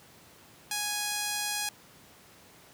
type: tone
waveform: 5% pulse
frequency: 830.6 Hz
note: G#5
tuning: in tune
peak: -18 dBFS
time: 0.71-1.69 s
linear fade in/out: 2 ms
effects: pink hiss -55 dBFS RMS until 2.73 s + high-pass 100 Hz 12 dB/octave